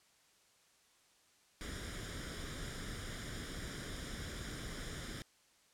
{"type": "noise with comb filter", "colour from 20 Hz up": "pink", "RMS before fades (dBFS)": -44, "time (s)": [1.61, 5.22], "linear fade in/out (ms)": 0, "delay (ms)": 0.57, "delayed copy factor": 0.65, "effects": ["white hiss -69 dBFS RMS until 5.73 s", "low-pass 9000 Hz 12 dB/octave"]}